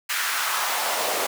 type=noise with high-pass filter sweep; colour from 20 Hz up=pink; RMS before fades=-25 dBFS; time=0.09-1.27 s; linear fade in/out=10 ms; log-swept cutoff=1700 to 500 Hz; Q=1.8; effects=none